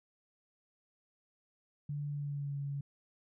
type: tone with pitch glide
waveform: sine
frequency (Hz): 145.5 to 141.03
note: D3 to C#3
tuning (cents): -16 to +30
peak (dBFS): -35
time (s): 1.89-2.81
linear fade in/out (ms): 5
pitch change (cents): -54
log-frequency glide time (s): 2.08-2.57
effects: none